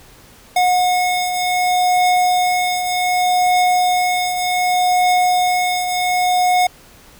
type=beating tone pair; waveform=square; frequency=726 / 726.66 Hz; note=F#5 / F#5; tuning=-33 / -31 cents; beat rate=0.66 Hz; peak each=-15 / -23 dBFS; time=0.56-6.67 s; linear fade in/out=5 ms; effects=pink hiss -45 dBFS RMS until 7.19 s